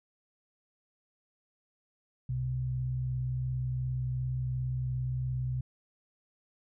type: tone pair together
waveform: sine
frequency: 63.92 / 126.7 Hz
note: C2 / B2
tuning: -40 / +45 cents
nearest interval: octave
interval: 1185 cents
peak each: -39 / -30 dBFS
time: 2.29-5.61 s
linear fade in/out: 5 ms
effects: none